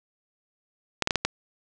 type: clicks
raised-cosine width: 0.2 ms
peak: -5 dBFS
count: 5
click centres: 1.023 / 1.074 / 1.108 / 1.157 / 1.25 s
effects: resampled to 24000 Hz + 7-bit